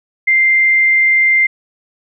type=tone; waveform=sine; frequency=2093 Hz; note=C7; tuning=in tune; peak=-8 dBFS; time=0.27-1.47 s; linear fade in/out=10 ms; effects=none